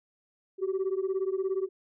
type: beating tone pair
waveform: sine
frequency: 375 / 392 Hz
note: F#4 / G4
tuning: +23 / 0 cents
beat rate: 17 Hz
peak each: -28 / -29 dBFS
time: 0.58-1.69 s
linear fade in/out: 50 ms
effects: tanh soft clip ceiling -23 dBFS